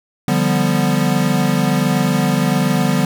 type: chord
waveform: square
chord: G dominant seventh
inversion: second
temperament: equal with one note detuned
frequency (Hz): 147.43 / 174.61 / 196 / 246.9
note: D3 / F3 / G3 / B3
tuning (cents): +7 / 0 / 0 / 0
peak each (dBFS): -20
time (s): 0.28-3.05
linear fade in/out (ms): 2
effects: none